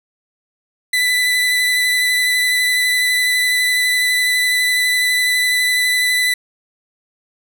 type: tone with vibrato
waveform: 30% pulse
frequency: 1992 Hz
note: B6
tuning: 14 cents sharp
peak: -11 dBFS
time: 0.93-6.34 s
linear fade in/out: 5 ms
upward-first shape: triangle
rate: 12 Hz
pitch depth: 16 cents each way
effects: none